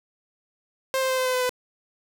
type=tone with pitch steps; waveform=sawtooth; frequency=528 / 523.4 / 518.9 / 514.5 / 510 / 505.6 / 501.3 Hz; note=C5 / C5 / C5 / C5 / C5 / B4 / B4; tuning=+16 / 0 / -14 / -29 / -44 / +41 / +26 cents; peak=-18 dBFS; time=0.94-1.493 s; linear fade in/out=0 ms; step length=79 ms; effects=none